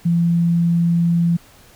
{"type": "tone", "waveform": "sine", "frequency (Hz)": 170, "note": "F3", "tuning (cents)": -46, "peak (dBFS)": -13, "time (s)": [0.05, 1.37], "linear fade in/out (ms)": 10, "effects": ["pink hiss -48 dBFS RMS until 1.75 s"]}